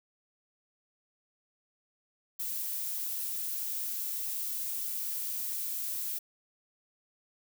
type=noise; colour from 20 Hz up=violet; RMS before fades=-35 dBFS; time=2.39-6.19 s; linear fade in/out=10 ms; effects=none